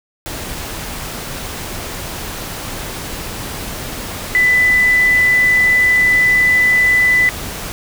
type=tone in noise; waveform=sine; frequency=1995 Hz; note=B6; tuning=17 cents sharp; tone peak=-9 dBFS; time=4.35-7.29 s; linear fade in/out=0 ms; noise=pink; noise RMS=-26 dBFS; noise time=0.26-7.72 s; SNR=+14 dB; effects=none